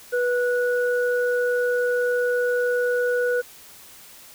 sine tone pair together, 490 / 1468.3 Hz, B4 / F#6, -14 / -14 cents, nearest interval octave + perfect fifth, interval 1900 cents, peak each -20 / -26 dBFS, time 0.12-3.42 s, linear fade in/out 20 ms, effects white hiss -46 dBFS RMS until 4.34 s

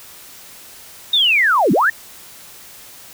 sine linear two-way sweep, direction down then up, 3745 to 154.7 to 1867 Hz, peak -11 dBFS, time 1.13-1.9 s, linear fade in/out 5 ms, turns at 1.72 s, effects white hiss -40 dBFS RMS until 3.13 s

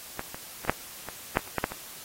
clicks, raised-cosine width 0.5 ms, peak -16 / -23 / -21 / -6 / -21 / -6 / -29 / -12 / -10 / -20 dBFS, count 10, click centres 0.194 / 0.345 / 0.65 / 0.696 / 1.087 / 1.371 / 1.476 / 1.583 / 1.641 / 1.72 s, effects white hiss -44 dBFS RMS until 2.04 s + AAC 48 kbps

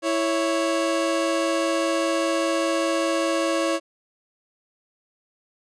30% pulse tone pair together, 330 / 555 Hz, E4 / C#5, +2 / +2 cents, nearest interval major sixth, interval 900 cents, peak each -21 dBFS, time 0.02-3.8 s, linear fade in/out 50 ms, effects resampled to 22050 Hz

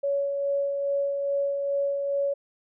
sine tone with tremolo, 561 Hz, C#5, 21 cents sharp, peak -22 dBFS, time 0.03-2.34 s, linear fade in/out 10 ms, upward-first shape sine, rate 2.4 Hz, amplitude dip 35%, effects none

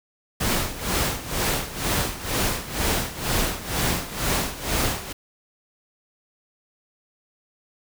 pink noise with tremolo, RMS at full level -22 dBFS, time 0.4-5.13 s, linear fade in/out 10 ms, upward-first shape sine, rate 2.1 Hz, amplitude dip 80%, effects none

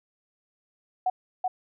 sine tone with echo, 740 Hz, F#5, in tune, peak -21 dBFS, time 1.06-1.1 s, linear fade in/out 5 ms, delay 380 ms, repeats 1, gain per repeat -2 dB, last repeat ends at 1.48 s, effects none

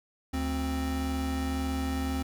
square tone pair together, 73.77 / 263.2 Hz, D2 / C4, +8 / +10 cents, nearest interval octave + minor seventh, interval 2202 cents, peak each -32 / -32 dBFS, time 0.33-2.23 s, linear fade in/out 10 ms, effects none

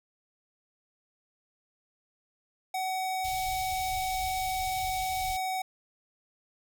square tone, 752 Hz, F#5, 28 cents sharp, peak -30 dBFS, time 2.74-5.62 s, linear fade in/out 5 ms
pink band-stop noise, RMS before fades -40 dBFS, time 3.24-5.37 s, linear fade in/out 5 ms, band 100 to 3200 Hz, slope 24 dB/octave
effects none

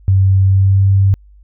sine tone with pitch glide, 96 to 97.57 Hz, G2 to G2, -36 to -8 cents, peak -7 dBFS, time 0.08-1.14 s, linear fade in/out 0 ms, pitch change +28 cents, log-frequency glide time 0.46-0.83 s, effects added 50 Hz sine -40 dBFS peak until 1.43 s

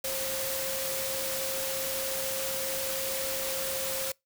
sine tone in noise, 533 Hz, C5, 32 cents sharp, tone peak -35 dBFS, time 0.04-4.12 s, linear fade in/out 5 ms, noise white, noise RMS -33 dBFS, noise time 0.04-4.12 s, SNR -5 dB, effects noise-tail reverb RT60 0.2 s tail -26 dB re dry

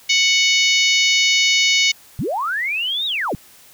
harmonic tone, 740 Hz, F#5, in tune, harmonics 3 / 4 / 5 / 6 / 7 / 8 / 9, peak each -17 / -19 / -21 / -23 / -24 / -25 / -26 dBFS, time 0.09-1.92 s, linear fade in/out 10 ms
sine linear two-way sweep, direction up then down, 91.1 to 3845 to 91.1 Hz, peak -19 dBFS, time 2.19-3.35 s, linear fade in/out 0 ms, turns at 3.06 s
effects white hiss -47 dBFS RMS until 3.73 s

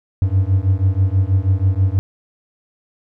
triangle beating tone pair, 92.5 / 98.7 Hz, F#2 / G2, 0 / +12 cents, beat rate 6.2 Hz, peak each -14 dBFS, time 0.22-1.99 s, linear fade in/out 0 ms, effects none

